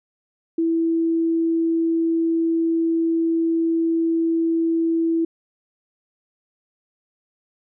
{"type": "tone", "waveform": "sine", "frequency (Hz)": 329.6, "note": "E4", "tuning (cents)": 0, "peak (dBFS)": -17, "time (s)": [0.58, 5.25], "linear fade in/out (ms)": 5, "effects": []}